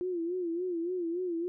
sine tone with vibrato, 349.2 Hz, F4, in tune, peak -30 dBFS, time 0.01-1.48 s, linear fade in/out 0 ms, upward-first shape sine, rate 3.5 Hz, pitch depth 98 cents each way, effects none

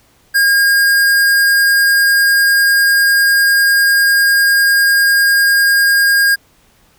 square tone, 1621 Hz, G#6, 42 cents flat, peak -9 dBFS, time 0.34-6.36 s, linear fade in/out 20 ms, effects pink hiss -52 dBFS RMS until 6.98 s

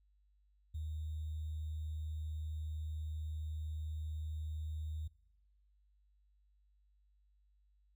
sine tone with sample-and-hold, 77.78 Hz, D#2, in tune, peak -38 dBFS, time 0.74-5.08 s, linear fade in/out 10 ms, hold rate 3675 Hz, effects noise-tail reverb RT60 1.0 s tail -25 dB re dry + added 50 Hz sine -68 dBFS peak until 7.95 s

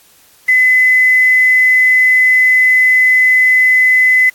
sine tone with quantisation, 2020 Hz, B6, 39 cents sharp, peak -6 dBFS, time 0.48-4.3 s, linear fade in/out 10 ms, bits 5, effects white hiss -47 dBFS RMS until 4.34 s + AAC 64 kbps

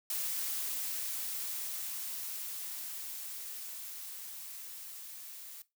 blue noise with level ramp, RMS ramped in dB -35 to -48 dBFS, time 0.1-5.62 s, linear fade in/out 2 ms, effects noise-tail reverb RT60 0.2 s tail -17 dB re dry

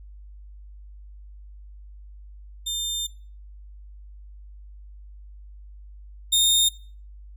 sawtooth tone pair in turn, 3600 / 3663 Hz, A7 / A#7, +39 / -31 cents, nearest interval unison, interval 30 cents, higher second, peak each -23 / -14 dBFS, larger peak second, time 2.66-3.07 / 6.32-6.69 s, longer first, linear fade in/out 10 ms, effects noise-tail reverb RT60 0.4 s tail -20 dB re dry + added 50 Hz sine -41 dBFS peak until 7.36 s

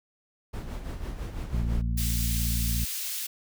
brown noise with tremolo, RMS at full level -32 dBFS, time 0.53-1.82 s, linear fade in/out 10 ms, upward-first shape sine, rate 6 Hz, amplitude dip 55%
harmonic tone, 57.5 Hz, A#1, 23 cents flat, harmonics 1 / 2 / 3 / 4, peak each -26 / -32 / -36 / -38 dBFS, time 1.53-2.85 s, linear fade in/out 5 ms
white high-pass noise, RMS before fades -33 dBFS, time 1.97-3.27 s, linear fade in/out 10 ms, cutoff 2600 Hz, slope 12 dB/octave
effects none

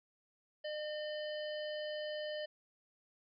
harmonic tone, 606 Hz, D#5, 46 cents flat, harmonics 1 / 3 / 5 / 7 / 8, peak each -39 / -48 / -48 / -57 / -55 dBFS, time 0.64-2.46 s, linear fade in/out 10 ms, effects none

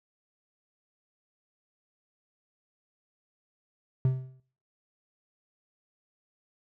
triangle tone with exponential decay, 130 Hz, C3, 11 cents flat, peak -17 dBFS, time 4.05-4.4 s, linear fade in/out 2 ms, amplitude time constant 74 ms, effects noise-tail reverb RT60 0.5 s tail -18 dB re dry

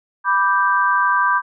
sine chord, G major, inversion first, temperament equal, 987.8 / 1174.7 / 1568 Hz, B5 / D6 / G6, 0 / 0 / 0 cents, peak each -18 dBFS, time 0.24-1.42 s, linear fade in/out 50 ms, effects none

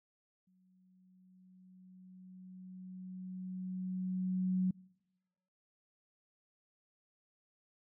sine tone with exponential growth, 185 Hz, F#3, in tune, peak -28 dBFS, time 0.47-4.71 s, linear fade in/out 5 ms, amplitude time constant 920 ms, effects noise-tail reverb RT60 1.0 s tail -26 dB re dry

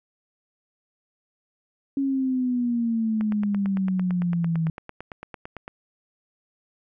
sine exponential sweep, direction down, 277.2 to 160 Hz, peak -21 dBFS, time 1.97-4.7 s, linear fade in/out 2 ms
click train, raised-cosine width 0.5 ms, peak -21 dBFS, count 23, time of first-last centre 3.21-5.679 s, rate 8.91 Hz
effects none

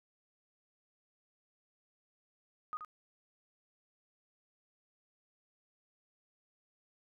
sine tone with echo, 1242 Hz, D#6, 3 cents flat, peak -36 dBFS, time 2.73-2.77 s, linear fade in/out 0 ms, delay 78 ms, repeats 1, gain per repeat -7 dB, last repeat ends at 2.848 s, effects none

